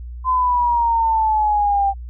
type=exponential sweep; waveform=sine; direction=down; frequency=1030 to 784 Hz; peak=-14 dBFS; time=0.24-1.94 s; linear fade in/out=50 ms; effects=added 60 Hz sine -29 dBFS peak until 2.09 s